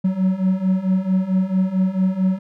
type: beating tone pair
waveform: triangle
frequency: 185 / 189.5 Hz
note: F#3 / F#3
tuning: 0 / +42 cents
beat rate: 4.5 Hz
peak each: -19 / -16 dBFS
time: 0.04-2.39 s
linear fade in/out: 10 ms
effects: none